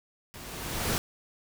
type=noise with level ramp; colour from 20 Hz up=pink; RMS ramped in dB=-45 to -27 dBFS; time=0.34-0.98 s; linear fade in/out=0 ms; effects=none